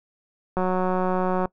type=click train; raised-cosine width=1 ms; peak=-11 dBFS; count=164; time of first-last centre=0.57-1.456 s; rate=184 Hz; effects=noise-tail reverb RT60 0.1 s tail -22 dB re dry